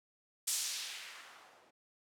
violet noise with low-pass filter sweep, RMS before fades -42 dBFS, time 0.47-1.71 s, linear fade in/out 10 ms, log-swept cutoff 8300 to 510 Hz, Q 1.1, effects none

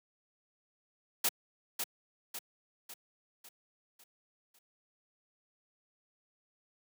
white noise with echo, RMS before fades -29 dBFS, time 1.24-1.29 s, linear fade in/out 5 ms, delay 550 ms, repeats 6, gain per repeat -6 dB, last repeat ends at 4.59 s, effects high-pass 200 Hz 12 dB/octave

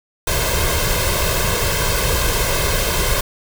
pink noise with comb filter, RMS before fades -18 dBFS, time 0.27-3.21 s, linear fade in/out 5 ms, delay 1.9 ms, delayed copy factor +0.7, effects none

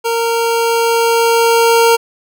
25% pulse tone with level ramp, 462 Hz, A#4, 16 cents flat, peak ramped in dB -10 to -3 dBFS, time 0.04-1.97 s, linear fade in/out 20 ms, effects none

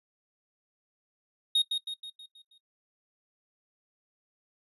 triangle tone with echo, 3729 Hz, A#7, in tune, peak -19 dBFS, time 1.55-1.62 s, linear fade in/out 5 ms, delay 160 ms, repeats 6, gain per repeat -6 dB, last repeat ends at 2.58 s, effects noise-tail reverb RT60 0.1 s tail -20 dB re dry + resampled to 32000 Hz

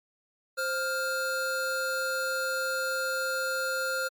square tone pair together, 525 / 1401.6 Hz, C5 / F6, +6 / +6 cents, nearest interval octave + perfect fourth, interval 1700 cents, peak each -33 / -30 dBFS, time 0.57-4.09 s, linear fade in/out 20 ms, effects MP3 96 kbps

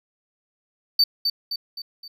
triangle tone with echo, 4577 Hz, D8, 45 cents flat, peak -12 dBFS, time 0.99-1.04 s, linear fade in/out 5 ms, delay 260 ms, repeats 4, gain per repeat -6 dB, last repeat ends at 2.08 s, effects none

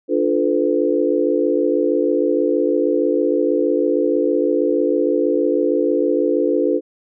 sine chord, B half-diminished seventh, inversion first, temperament equal with one note detuned, 293.7 / 349.2 / 440 / 506.3 Hz, D4 / F4 / A4 / B4, 0 / 0 / 0 / +43 cents, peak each -20 dBFS, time 0.08-6.81 s, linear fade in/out 50 ms, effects none

